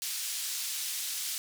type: band-pass noise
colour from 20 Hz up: pink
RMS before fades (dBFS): -35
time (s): 0.02-1.38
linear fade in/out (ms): 0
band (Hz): 4100 to 16000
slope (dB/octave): 12
effects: none